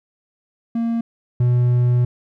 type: tone pair in turn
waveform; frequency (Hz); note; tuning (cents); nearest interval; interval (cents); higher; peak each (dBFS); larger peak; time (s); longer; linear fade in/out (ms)
triangle; 231 / 122.63; A#3 / B2; -16 / -12; major seventh; 1096; first; -16 / -11; second; 0.75-1.01 / 1.4-2.05; second; 5
effects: none